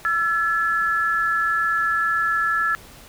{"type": "tone pair together", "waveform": "sine", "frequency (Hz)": [1339, 1711.9], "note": ["E6", "A6"], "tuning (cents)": [27, -48], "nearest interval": "major third", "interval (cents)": 425, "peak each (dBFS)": -21, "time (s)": [0.05, 2.75], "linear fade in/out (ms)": 0, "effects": ["pink hiss -45 dBFS RMS until 3.08 s"]}